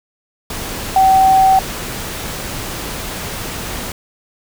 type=tone in noise; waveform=sine; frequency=765 Hz; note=G5; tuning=42 cents flat; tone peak=-7 dBFS; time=0.96-1.59 s; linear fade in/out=2 ms; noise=pink; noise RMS=-25 dBFS; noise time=0.5-3.92 s; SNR=+15 dB; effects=none